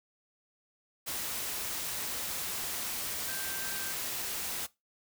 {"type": "tone in noise", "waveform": "sine", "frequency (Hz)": 1568, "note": "G6", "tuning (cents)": 0, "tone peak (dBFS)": -42, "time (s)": [3.27, 3.93], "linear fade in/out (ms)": 20, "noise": "white", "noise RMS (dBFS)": -36, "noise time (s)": [1.06, 4.67], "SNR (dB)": -9, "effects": ["noise-tail reverb RT60 0.2 s tail -19 dB re dry"]}